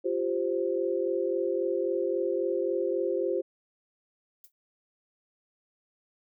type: chord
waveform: sine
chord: F suspended second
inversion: none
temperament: just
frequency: 349.2 / 392.9 / 523.8 Hz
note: F4 / G4 / C5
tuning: 0 / +4 / +2 cents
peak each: -30 dBFS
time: 0.04-3.42 s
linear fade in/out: 20 ms
type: noise with exponential decay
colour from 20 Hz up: violet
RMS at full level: -46 dBFS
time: 4.44-4.52 s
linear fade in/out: 1 ms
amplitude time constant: 17 ms
effects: none